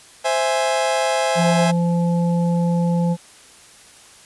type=chord; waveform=40% pulse; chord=C augmented; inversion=none; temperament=equal; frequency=523.3 / 659.3 / 830.6 Hz; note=C5 / E5 / G#5; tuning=0 / 0 / 0 cents; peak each=-21 dBFS; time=0.24-1.72 s; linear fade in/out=20 ms
type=harmonic tone; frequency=171.8 Hz; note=F3; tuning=28 cents flat; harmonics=1 / 3 / 5; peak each=-16 / -26 / -30 dBFS; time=1.35-3.17 s; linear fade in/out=50 ms
effects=white hiss -46 dBFS RMS until 4.25 s + resampled to 24000 Hz